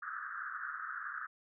pink band-pass noise, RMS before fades -42 dBFS, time 0.02-1.27 s, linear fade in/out 10 ms, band 1200 to 1700 Hz, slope 96 dB/octave, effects none

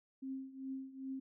sine tone with tremolo, 266.1 Hz, C4, 29 cents sharp, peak -38 dBFS, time 0.22-1.2 s, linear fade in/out 10 ms, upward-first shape triangle, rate 2.5 Hz, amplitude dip 85%, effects none

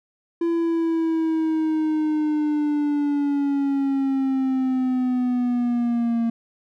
triangle linear sweep, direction down, 338 to 229.9 Hz, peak -17 dBFS, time 0.41-6.3 s, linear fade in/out 5 ms, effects none

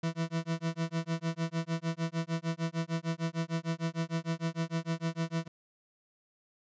40% pulse tone with tremolo, 164.81 Hz, E3, in tune, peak -27 dBFS, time 0.03-5.48 s, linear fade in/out 5 ms, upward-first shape sine, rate 6.6 Hz, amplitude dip 100%, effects resampled to 16000 Hz

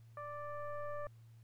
sine tone with frequency modulation, 587.3 Hz, D5, in tune, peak -40 dBFS, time 0.17-1.07 s, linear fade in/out 2 ms, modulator 587 Hz, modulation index 1.3, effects added 114 Hz sine -56 dBFS peak until 1.43 s + pink hiss -75 dBFS RMS until 1.43 s

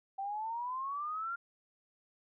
sine exponential sweep, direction up, 771 to 1405 Hz, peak -35 dBFS, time 0.18-1.36 s, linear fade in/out 10 ms, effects none

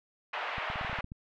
pink band-pass noise, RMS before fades -36 dBFS, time 0.33-1.01 s, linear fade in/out 5 ms, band 650 to 2800 Hz, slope 24 dB/octave
clicks, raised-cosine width 5 ms, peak -29 dBFS, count 10, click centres 0.582 / 0.701 / 0.758 / 0.812 / 0.848 / 0.897 / 0.93 / 0.988 / 1.044 / 1.119 s
effects none

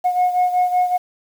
sine beating tone pair, 723 / 728.3 Hz, F#5 / F#5, -40 / -28 cents, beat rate 5.3 Hz, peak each -14 / -19 dBFS, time 0.04-0.98 s, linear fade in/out 20 ms, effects tanh soft clip ceiling -11 dBFS + 7-bit

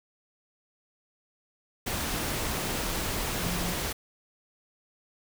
sine tone in noise, 176.2 Hz, F3, 16 cents sharp, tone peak -34 dBFS, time 3.39-3.73 s, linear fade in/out 10 ms, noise pink, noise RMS -31 dBFS, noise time 1.86-3.93 s, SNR -6 dB, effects none

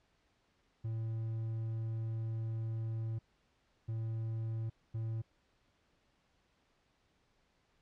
triangle tone bursts at uneven times, 112.5 Hz, A2, 39 cents sharp, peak -33 dBFS, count 3, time 0.84-3.19 / 3.88-4.7 / 4.94-5.22 s, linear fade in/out 10 ms, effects pink hiss -74 dBFS RMS until 7.81 s + low-pass 5000 Hz 12 dB/octave

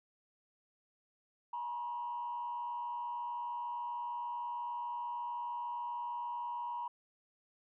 sine tone with frequency modulation, 959 Hz, A#5, 49 cents sharp, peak -36 dBFS, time 1.53-6.88 s, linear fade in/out 5 ms, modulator 91.5 Hz, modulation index 0.59, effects tanh soft clip ceiling -32 dBFS

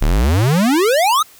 square exponential sweep, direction up, 32.35 to 1318.5 Hz, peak -12 dBFS, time 0.01-1.23 s, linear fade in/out 10 ms, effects white hiss -45 dBFS RMS until 1.39 s

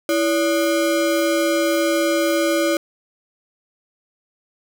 square ring-modulated tone, 450.9 Hz, A4, 42 cents sharp, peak -14 dBFS, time 0.09-2.77 s, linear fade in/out 2 ms, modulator 120 Hz, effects none

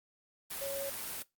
sine tone in noise, 554.4 Hz, C#5, in tune, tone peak -36 dBFS, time 0.61-0.9 s, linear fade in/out 10 ms, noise white, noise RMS -40 dBFS, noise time 0.5-1.23 s, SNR +1 dB, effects noise-tail reverb RT60 0.2 s tail -22 dB re dry + Opus 32 kbps

